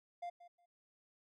triangle tone with echo, 698.5 Hz, F5, in tune, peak -38 dBFS, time 0.22-0.3 s, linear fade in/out 10 ms, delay 180 ms, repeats 2, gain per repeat -15 dB, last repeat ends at 0.66 s, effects MP3 48 kbps

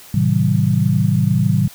sine chord, A diminished seventh, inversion none, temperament just, 110 / 132 / 158.4 / 190.08 Hz, A2 / C3 / Eb3 / Gb3, 0 / +16 / +31 / +47 cents, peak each -18 dBFS, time 0.14-1.68 s, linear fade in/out 5 ms, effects white hiss -41 dBFS RMS until 1.74 s

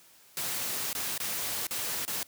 white noise with dropouts, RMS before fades -33 dBFS, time 0.37-2.23 s, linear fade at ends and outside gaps 1 ms, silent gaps 0.93-0.95 / 1.178-1.201 / 1.669-1.709 / 2.051-2.078 s, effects white hiss -58 dBFS RMS until 2.27 s + high-pass 80 Hz 12 dB/octave

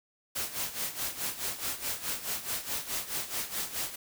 white noise with tremolo, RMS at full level -32 dBFS, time 0.35-3.96 s, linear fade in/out 10 ms, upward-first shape sine, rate 4.7 Hz, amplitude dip 75%, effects none

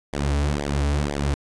sawtooth tone with flanger, 71.9 Hz, D2, 36 cents flat, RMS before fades -23 dBFS, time 0.13-1.34 s, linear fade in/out 0 ms, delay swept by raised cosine 0.72 to 5.72 ms, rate 2 Hz, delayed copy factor -0.95, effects resampled to 22050 Hz

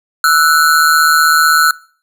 square ring-modulated tone, 1400 Hz, F6, 4 cents sharp, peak -5 dBFS, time 0.24-1.71 s, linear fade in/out 2 ms, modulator 77.9 Hz, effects noise-tail reverb RT60 0.5 s tail -23 dB re dry

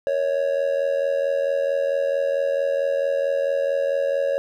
triangle tone with amplitude modulation, 554.4 Hz, C#5, in tune, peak -14 dBFS, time 0.07-4.38 s, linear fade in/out 0 ms, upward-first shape sine, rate 84.5 Hz, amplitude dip 75%, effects none

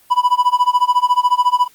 triangle tone with tremolo, 987.8 Hz, B5, in tune, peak -6 dBFS, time 0.1-1.68 s, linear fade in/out 20 ms, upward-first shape sine, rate 14 Hz, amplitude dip 95%, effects white hiss -51 dBFS RMS until 1.74 s + Opus 32 kbps

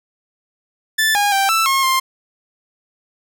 sawtooth tone with pitch steps, 1756 / 817 / 784 / 1325 / 1080 / 1055 Hz, A6 / G#5 / G5 / E6 / C#6 / C6, -4 / -29 / 0 / +9 / -45 / +14 cents, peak -10 dBFS, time 0.98-2 s, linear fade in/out 10 ms, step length 170 ms, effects none

